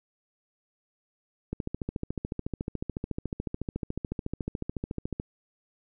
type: click train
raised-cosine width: 3 ms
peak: -18 dBFS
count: 52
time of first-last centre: 1.53-5.199 s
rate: 13.9 Hz
effects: none